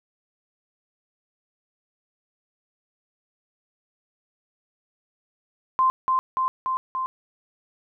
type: tone with echo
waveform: sine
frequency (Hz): 1042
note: C6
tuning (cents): -7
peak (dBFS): -16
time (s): 5.79-5.9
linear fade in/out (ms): 0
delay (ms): 290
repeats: 4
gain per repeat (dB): -2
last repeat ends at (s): 7.06
effects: none